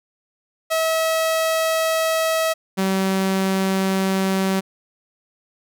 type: tone pair in turn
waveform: sawtooth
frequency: 645 / 191.41 Hz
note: E5 / G3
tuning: -38 / -41 cents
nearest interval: octave + major sixth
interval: 2103 cents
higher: first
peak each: -14 dBFS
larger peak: neither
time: 0.7-2.54 / 2.77-4.61 s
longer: neither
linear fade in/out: 20 ms
effects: none